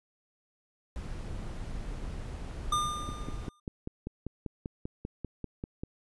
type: noise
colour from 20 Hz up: brown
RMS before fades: -38 dBFS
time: 0.96-3.49 s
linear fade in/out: 0 ms
type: tone with exponential decay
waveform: square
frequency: 1207 Hz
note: D6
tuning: 47 cents sharp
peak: -25 dBFS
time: 2.72-3.6 s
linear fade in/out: 5 ms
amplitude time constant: 190 ms
type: click train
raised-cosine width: 3 ms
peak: -23 dBFS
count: 15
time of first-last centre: 3.09-5.835 s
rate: 5.1 Hz
effects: resampled to 24000 Hz